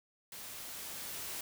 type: noise with level ramp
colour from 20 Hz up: white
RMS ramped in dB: -47 to -41 dBFS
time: 0.32-1.41 s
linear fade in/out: 2 ms
effects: none